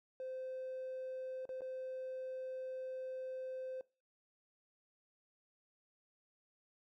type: tone with dropouts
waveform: triangle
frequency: 518 Hz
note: C5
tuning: 17 cents flat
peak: -38 dBFS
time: 0.2-3.81 s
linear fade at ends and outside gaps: 1 ms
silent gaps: 1.454-1.491 / 1.608-1.618 s
effects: noise-tail reverb RT60 0.3 s tail -23 dB re dry + tanh soft clip ceiling -37 dBFS